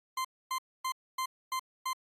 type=tone bursts; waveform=40% pulse; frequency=1041 Hz; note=C6; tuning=9 cents flat; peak=-30 dBFS; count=6; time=0.17-1.932 s; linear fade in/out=5 ms; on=77 ms; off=260 ms; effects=AAC 48 kbps